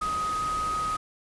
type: tone in noise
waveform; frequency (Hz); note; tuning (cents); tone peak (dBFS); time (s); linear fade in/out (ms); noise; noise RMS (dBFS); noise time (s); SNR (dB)
sine; 1256; D#6; +16; -26; 0.01-0.97; 10; pink; -38; 0.01-0.97; +9
effects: resampled to 24000 Hz